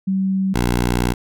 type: tone pair in turn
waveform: sine / 10% pulse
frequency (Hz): 191.4 / 60.29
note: G3 / B1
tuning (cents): -41 / -41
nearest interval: octave + minor sixth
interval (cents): 2000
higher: first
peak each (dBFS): -16 / -8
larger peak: second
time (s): 0.07-0.54 / 0.54-1.14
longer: second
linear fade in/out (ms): 10
effects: none